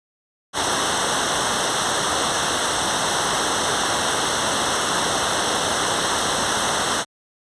pink noise with comb filter, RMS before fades -21 dBFS, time 0.53-7.05 s, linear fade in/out 50 ms, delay 0.42 ms, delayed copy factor -0.85, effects high-pass 60 Hz 12 dB/octave + resampled to 22050 Hz

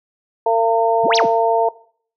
harmonic tone, 227.5 Hz, A#3, 42 cents flat, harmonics 2 / 3 / 4, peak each -17 / -17 / -17 dBFS, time 0.46-1.69 s, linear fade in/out 5 ms
sine exponential two-way sweep, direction up then down, 103.4 to 6300 to 103.4 Hz, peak -16 dBFS, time 1.03-1.27 s, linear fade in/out 50 ms, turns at 1.16 s
effects noise-tail reverb RT60 0.5 s tail -19 dB re dry

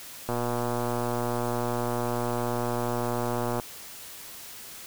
click train, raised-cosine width 1 ms, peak -15 dBFS, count 398, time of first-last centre 0.29-3.598 s, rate 120 Hz, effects white hiss -43 dBFS RMS until 4.86 s

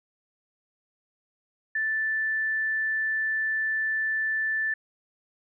sine tone, 1760 Hz, A6, in tune, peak -24 dBFS, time 1.75-4.74 s, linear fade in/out 5 ms, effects none

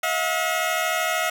15% pulse tone pair together, 644 / 717 Hz, E5 / F5, -41 / +45 cents, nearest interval major second, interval 186 cents, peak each -18 dBFS, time 0.03-1.3 s, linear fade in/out 5 ms, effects none

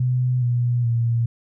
sine tone with pitch steps, 125.9 / 121.33 / 116.93 Hz, B2 / B2 / A#2, +34 / -30 / +6 cents, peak -17 dBFS, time 0-1.26 s, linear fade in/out 5 ms, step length 420 ms, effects none

